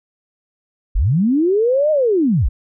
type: linear two-way sweep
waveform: sine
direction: up then down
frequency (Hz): 30.57 to 628 to 30.57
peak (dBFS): -12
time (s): 0.95-2.49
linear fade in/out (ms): 10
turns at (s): 1.91
effects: none

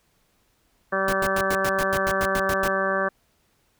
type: harmonic tone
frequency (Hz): 192.8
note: G3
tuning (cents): -28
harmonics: 1 / 2 / 3 / 4 / 5 / 6 / 7 / 8 / 9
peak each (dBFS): -33 / -30 / -26 / -34 / -37 / -27 / -37 / -28 / -31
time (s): 0.92-3.09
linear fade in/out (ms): 10
type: noise bursts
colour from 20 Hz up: pink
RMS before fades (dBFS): -29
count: 12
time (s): 1.08-2.679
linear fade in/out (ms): 2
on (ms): 48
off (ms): 93
effects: pink hiss -66 dBFS RMS until 3.79 s

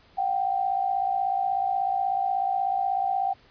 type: tone pair together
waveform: sine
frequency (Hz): 722.6 / 779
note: F#5 / G5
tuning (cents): -41 / -11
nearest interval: minor second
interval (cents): 130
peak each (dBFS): -28 / -24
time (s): 0.17-3.34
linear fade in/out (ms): 20
effects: pink hiss -57 dBFS RMS until 3.5 s + resampled to 11025 Hz

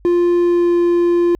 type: tone with pitch glide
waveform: triangle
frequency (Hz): 349.2 to 346.8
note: F4 to F4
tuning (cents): 0 to -12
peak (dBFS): -9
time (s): 0.05-1.35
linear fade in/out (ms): 0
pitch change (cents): -12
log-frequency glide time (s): 0.37-0.76
effects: added 50 Hz sine -44 dBFS peak until 1.39 s

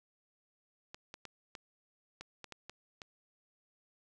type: clicks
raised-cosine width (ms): 0.2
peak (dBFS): -28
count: 9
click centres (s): 0.945 / 1.141 / 1.253 / 1.552 / 2.21 / 2.443 / 2.523 / 2.696 / 3.018
effects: none

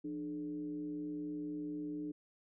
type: tone with frequency modulation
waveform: sine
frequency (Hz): 299.3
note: D4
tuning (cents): +33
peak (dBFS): -38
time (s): 0.04-2.12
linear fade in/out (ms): 10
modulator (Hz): 129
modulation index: 0.49
effects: none

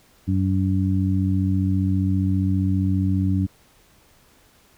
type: harmonic tone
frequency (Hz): 94.9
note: F#2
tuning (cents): +44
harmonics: 1 / 2 / 3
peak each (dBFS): -20 / -23 / -25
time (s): 0.27-3.47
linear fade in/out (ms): 20
effects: pink hiss -56 dBFS RMS until 4.77 s

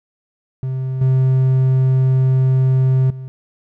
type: tone with level steps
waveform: triangle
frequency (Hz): 130.81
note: C3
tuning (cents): 0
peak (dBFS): -17 / -9 / -25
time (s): 0.63-3.28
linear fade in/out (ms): 0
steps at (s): 1.01 / 3.1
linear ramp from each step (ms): 5
effects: none

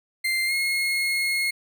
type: tone with pitch glide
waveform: 35% pulse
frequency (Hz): 2093 to 2158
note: C7 to C#7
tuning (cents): 0 to -47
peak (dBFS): -20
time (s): 0.24-1.51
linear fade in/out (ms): 10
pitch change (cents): +53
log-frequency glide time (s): 0.46-0.53
effects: none

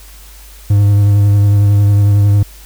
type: tone with vibrato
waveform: triangle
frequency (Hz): 101.8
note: G#2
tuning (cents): -34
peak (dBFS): -4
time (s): 0.7-2.43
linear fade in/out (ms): 5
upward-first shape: triangle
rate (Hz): 11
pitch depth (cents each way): 23
effects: added 50 Hz sine -35 dBFS peak until 2.65 s + white hiss -40 dBFS RMS until 2.65 s

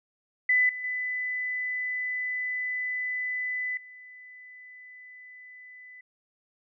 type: tone with level steps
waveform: sine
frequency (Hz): 2000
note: B6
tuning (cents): +21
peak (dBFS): -19 / -33 / -28 / -45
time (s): 0.49-6.01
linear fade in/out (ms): 5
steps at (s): 0.69 / 0.84 / 3.77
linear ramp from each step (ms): 2
effects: none

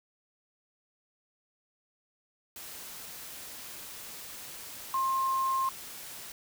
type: tone in noise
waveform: sine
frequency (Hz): 1061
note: C6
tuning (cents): +24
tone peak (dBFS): -26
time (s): 4.94-5.69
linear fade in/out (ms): 2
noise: white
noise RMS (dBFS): -44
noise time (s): 2.56-6.32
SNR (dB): +15
effects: none

